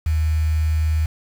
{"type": "tone with quantisation", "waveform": "sine", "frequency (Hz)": 78.3, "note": "D#2", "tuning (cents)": 11, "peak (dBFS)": -16, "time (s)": [0.06, 1.06], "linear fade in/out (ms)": 5, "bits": 6, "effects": []}